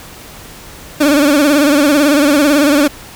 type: tone with vibrato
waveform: 30% pulse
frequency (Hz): 290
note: D4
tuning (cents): -22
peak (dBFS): -5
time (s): 1-2.88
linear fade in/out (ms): 10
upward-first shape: sine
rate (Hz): 18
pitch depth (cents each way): 96
effects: pink hiss -34 dBFS RMS until 3.15 s